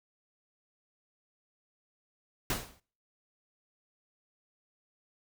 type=noise with exponential decay; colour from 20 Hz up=pink; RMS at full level=-28 dBFS; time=2.5-2.8 s; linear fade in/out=2 ms; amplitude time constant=64 ms; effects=noise-tail reverb RT60 0.5 s tail -26 dB re dry